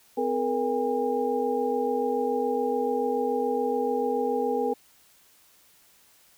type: tone cluster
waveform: sine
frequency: 255.8 / 430.6 / 477.6 / 809 Hz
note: C4 / A4 / A#4 / G#5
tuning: -39 / -37 / +42 / -46 cents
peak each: -31 / -29 / -27 / -30 dBFS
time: 0.17-4.74 s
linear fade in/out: 10 ms
effects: white hiss -59 dBFS RMS until 6.37 s